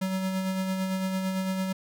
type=tone with tremolo; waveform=square; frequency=189 Hz; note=F#3; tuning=37 cents sharp; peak=-26 dBFS; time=0.01-1.73 s; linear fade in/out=10 ms; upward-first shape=sine; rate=8.9 Hz; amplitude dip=35%; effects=none